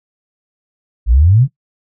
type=exponential sweep; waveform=sine; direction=up; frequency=51.3 to 146.83 Hz; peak=-6 dBFS; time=1.06-1.48 s; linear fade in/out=50 ms; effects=noise-tail reverb RT60 0.1 s tail -19 dB re dry